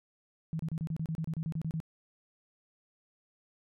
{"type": "tone bursts", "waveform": "sine", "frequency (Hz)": 160.7, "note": "E3", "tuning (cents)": -44, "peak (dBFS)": -31, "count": 14, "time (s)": [0.53, 1.802], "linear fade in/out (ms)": 0, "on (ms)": 63, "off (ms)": 30, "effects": []}